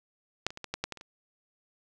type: clicks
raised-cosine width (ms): 0.2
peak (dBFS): -10 / -25 / -24 / -20 / -15 / -13 / -19 / -30 / -28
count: 9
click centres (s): 0.466 / 0.505 / 0.574 / 0.643 / 0.74 / 0.84 / 0.923 / 0.973 / 1.011
effects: none